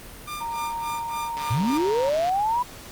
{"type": "tone with tremolo", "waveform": "sawtooth", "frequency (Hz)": 1197, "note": "D6", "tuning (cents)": 33, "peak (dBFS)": -26, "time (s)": [0.27, 1.78], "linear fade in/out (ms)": 10, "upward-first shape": "sine", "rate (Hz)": 3.5, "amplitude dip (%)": 90}
{"type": "tone with pitch glide", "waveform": "sine", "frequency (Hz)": [927, 932.9], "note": ["A#5", "A#5"], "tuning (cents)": [-10, 1], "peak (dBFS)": -27, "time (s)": [0.4, 2.1], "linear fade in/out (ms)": 20, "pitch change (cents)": 11, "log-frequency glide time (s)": [1.28, 1.75]}
{"type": "click train", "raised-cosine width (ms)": 0.2, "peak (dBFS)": -19, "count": 135, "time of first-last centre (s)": [1.37, 2.294], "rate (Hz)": 145}
{"type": "linear sweep", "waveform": "sine", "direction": "up", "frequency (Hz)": [95.8, 1000], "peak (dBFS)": -20, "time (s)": [1.5, 2.63], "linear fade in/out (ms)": 10}
{"effects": ["pink hiss -42 dBFS RMS until 2.91 s", "Opus 32 kbps"]}